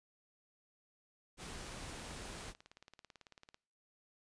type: noise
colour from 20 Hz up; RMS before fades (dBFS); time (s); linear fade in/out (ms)
pink; -47; 1.37-2.54; 50
type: click train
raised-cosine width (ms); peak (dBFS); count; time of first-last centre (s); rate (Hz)
0.2; -38; 38; 1.5-3.544; 18.1
effects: noise-tail reverb RT60 0.7 s tail -26 dB re dry + resampled to 22050 Hz